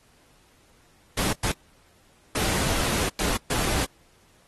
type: noise bursts at uneven times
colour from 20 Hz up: pink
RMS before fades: -26 dBFS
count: 5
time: 1.17-1.33 / 1.43-1.52 / 2.35-3.09 / 3.19-3.37 / 3.5-3.85 s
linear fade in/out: 5 ms
effects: pink hiss -60 dBFS RMS until 4.47 s + AAC 32 kbps